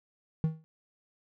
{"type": "tone with exponential decay", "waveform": "triangle", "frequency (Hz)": 158.9, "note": "D#3", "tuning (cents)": 37, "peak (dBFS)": -19, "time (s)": [0.44, 0.64], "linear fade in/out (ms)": 0, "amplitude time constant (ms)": 42, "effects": []}